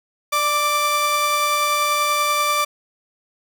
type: tone pair together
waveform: sawtooth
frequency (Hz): 592.5 / 1174.7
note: D5 / D6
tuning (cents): +15 / 0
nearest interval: octave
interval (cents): 1185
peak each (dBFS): -22 / -14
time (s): 0.32-2.65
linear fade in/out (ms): 10
effects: none